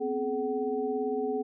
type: tone cluster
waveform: sine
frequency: 246.6 / 264.3 / 425.2 / 754 Hz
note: B3 / C4 / G#4 / F#5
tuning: -2 / +18 / +41 / +32 cents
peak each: -37 / -35 / -29 / -37 dBFS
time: 0-1.43 s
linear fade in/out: 20 ms
effects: none